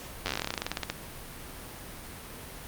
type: slowing click train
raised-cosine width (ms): 0.2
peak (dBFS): -12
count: 22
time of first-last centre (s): 0.26-0.9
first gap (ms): 10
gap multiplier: 1.1
effects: pink hiss -43 dBFS RMS until 2.67 s + Opus 48 kbps